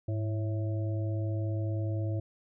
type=harmonic tone with a mistuned harmonic; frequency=110 Hz; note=A2; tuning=in tune; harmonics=1 / 3 / 5 / 6; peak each=-29 / -39 / -43 / -45 dBFS; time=0.08-2.2 s; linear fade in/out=5 ms; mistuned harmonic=1; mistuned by=-89 cents; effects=none

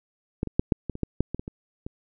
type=clicks; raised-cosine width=3 ms; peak=-12 / -18 / -6 / -6 / -16 / -22 / -12 / -8 / -16 / -20 / -21 / -21 dBFS; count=12; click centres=0.431 / 0.473 / 0.595 / 0.722 / 0.897 / 0.954 / 1.033 / 1.206 / 1.346 / 1.395 / 1.479 / 1.865 s; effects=none

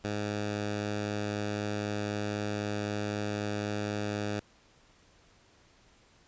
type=tone; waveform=10% pulse; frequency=103.9 Hz; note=G#2; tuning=1 cent sharp; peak=-23 dBFS; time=0.04-4.4 s; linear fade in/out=5 ms; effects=pink hiss -62 dBFS RMS until 6.27 s + resampled to 16000 Hz

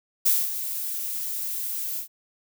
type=noise with ADSR envelope; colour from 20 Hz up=violet; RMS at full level=-19 dBFS; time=0.25-2.08 s; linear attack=15 ms; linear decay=220 ms; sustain=-11 dB; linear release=100 ms; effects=none

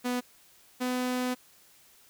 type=tone pair in turn; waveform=sawtooth; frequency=247.4 / 251.1 Hz; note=B3 / B3; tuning=+3 / +29 cents; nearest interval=unison; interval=26 cents; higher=second; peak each=-24 dBFS; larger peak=neither; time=0.04-0.21 / 0.8-1.35 s; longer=second; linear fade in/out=20 ms; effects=white hiss -59 dBFS RMS until 2.09 s

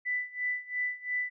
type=tone with tremolo; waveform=sine; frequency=1988 Hz; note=B6; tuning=11 cents sharp; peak=-27 dBFS; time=0.05-1.3 s; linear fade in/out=20 ms; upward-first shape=sine; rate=2.9 Hz; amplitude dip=90%; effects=none

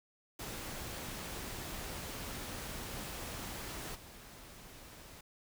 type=noise with level steps; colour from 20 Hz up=pink; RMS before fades=-43 / -53 dBFS; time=0.39-5.21 s; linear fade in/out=5 ms; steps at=3.94 s; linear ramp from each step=20 ms; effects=none

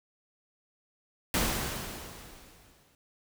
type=noise with exponential decay; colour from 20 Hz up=pink; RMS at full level=-26 dBFS; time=1.34-2.95 s; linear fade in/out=1 ms; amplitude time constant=350 ms; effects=none

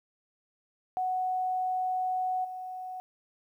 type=tone with level steps; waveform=sine; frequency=741 Hz; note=F#5; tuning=2 cents sharp; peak=-27 / -36 dBFS; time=0.97-3 s; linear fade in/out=0 ms; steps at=2.44 s; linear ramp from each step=10 ms; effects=11-bit

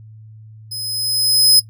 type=tone with level ramp; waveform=sawtooth; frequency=5070 Hz; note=D#8; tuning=32 cents sharp; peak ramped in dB=-22 to -3 dBFS; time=0.71-1.6 s; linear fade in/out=10 ms; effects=noise-tail reverb RT60 0.1 s tail -18 dB re dry + added 109 Hz sine -37 dBFS peak until 1.69 s

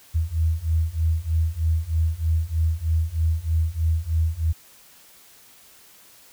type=beating tone pair; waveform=sine; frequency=79.2 / 82.4 Hz; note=D#2 / E2; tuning=+31 / 0 cents; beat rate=3.2 Hz; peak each=-23 / -22 dBFS; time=0.14-4.53 s; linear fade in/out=20 ms; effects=white hiss -51 dBFS RMS until 6.32 s

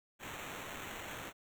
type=noise with sample-and-hold; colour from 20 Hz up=blue; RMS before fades=-45 dBFS; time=0.19-1.33 s; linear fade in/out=50 ms; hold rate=4900 Hz; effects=none

